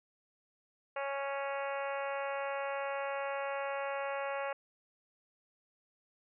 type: harmonic tone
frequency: 277.2 Hz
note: C#4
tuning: in tune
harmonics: 2 / 3 / 4 / 5 / 6 / 7 / 8 / 9 / 10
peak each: -37 / -41 / -43 / -45 / -47 / -48 / -49 / -50 / -51 dBFS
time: 0.96-4.53 s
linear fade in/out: 5 ms
effects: none